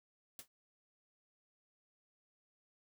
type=noise with exponential decay; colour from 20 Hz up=white; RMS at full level=-45 dBFS; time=0.39-0.48 s; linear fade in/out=1 ms; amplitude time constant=19 ms; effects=none